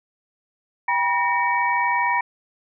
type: tone cluster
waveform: sine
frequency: 794 / 966 / 1839 / 2276 Hz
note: G5 / B5 / A#6 / C#7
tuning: +22 / -39 / -24 / +45 cents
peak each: -28 / -20 / -25 / -26 dBFS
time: 0.88-2.21 s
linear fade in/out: 5 ms
effects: none